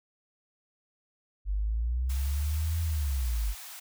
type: linear two-way sweep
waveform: sine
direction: up then down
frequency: 47.55 to 83.3 to 47.55 Hz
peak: -26 dBFS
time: 1.45-3.55 s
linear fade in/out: 50 ms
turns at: 2.81 s
type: high-pass noise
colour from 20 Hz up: white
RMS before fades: -44 dBFS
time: 2.09-3.8 s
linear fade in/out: 10 ms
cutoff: 650 Hz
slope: 48 dB/octave
effects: none